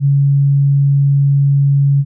sine tone, 140.1 Hz, C#3, 19 cents sharp, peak -8 dBFS, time 0-2.05 s, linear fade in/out 50 ms, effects none

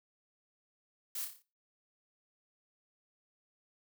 blue noise with echo, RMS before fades -39 dBFS, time 1.15-1.25 s, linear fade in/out 5 ms, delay 29 ms, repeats 6, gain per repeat -5 dB, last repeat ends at 1.424 s, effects noise-tail reverb RT60 0.3 s tail -18 dB re dry

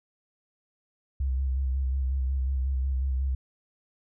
sine tone with vibrato, 66 Hz, C2, 16 cents sharp, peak -24 dBFS, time 1.2-3.35 s, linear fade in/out 5 ms, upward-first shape square, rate 5.5 Hz, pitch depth 38 cents each way, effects none

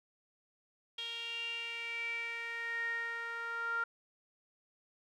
sawtooth tone with band-pass filter sweep, 464.5 Hz, A#4, 6 cents flat, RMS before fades -39 dBFS, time 0.98-3.84 s, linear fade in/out 5 ms, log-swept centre 3200 to 1400 Hz, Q 9.5, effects none

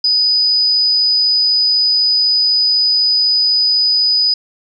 sine tone, 4978 Hz, D#8, in tune, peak -10 dBFS, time 0.04-4.34 s, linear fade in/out 5 ms, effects none

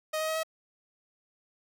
sawtooth tone with pitch steps, 624 / 629.8 / 635.6 / 641.5 Hz, D#5 / D#5 / D#5 / E5, +5 / +21 / +37 / -47 cents, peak -25 dBFS, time 0.13-0.434 s, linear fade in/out 10 ms, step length 76 ms, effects none

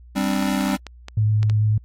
square chord, G suspended fourth, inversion none, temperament just, 196 / 261.3 / 294 Hz, G3 / C4 / D4, 0 / -2 / +2 cents, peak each -23 / -25 / -27 dBFS, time 0.15-0.77 s, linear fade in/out 20 ms
clicks, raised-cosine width 0.2 ms, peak -16 dBFS, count 6, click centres 0.607 / 0.734 / 0.867 / 1.084 / 1.43 / 1.498 s
sine tone with vibrato, 107.1 Hz, A2, 46 cents flat, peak -15 dBFS, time 1.17-1.78 s, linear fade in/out 5 ms, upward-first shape sine, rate 9 Hz, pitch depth 11 cents each way
effects added 60 Hz sine -42 dBFS peak until 1.84 s + AAC 48 kbps

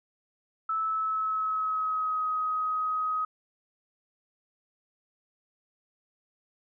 sine tone with pitch glide, 1309 to 1260.8 Hz, E6 to D#6, -13 to +23 cents, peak -26 dBFS, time 0.69-3.25 s, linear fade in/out 5 ms, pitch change -64 cents, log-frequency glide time 0.79-2.25 s, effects none

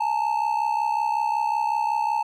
triangle ring-modulated tone, 880 Hz, A5, in tune, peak -16 dBFS, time 0-2.23 s, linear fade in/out 10 ms, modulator 32.7 Hz, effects none

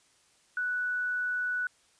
sine tone, 1480 Hz, F#6, in tune, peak -28 dBFS, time 0.57-1.67 s, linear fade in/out 2 ms, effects white hiss -65 dBFS RMS until 1.99 s + resampled to 22050 Hz

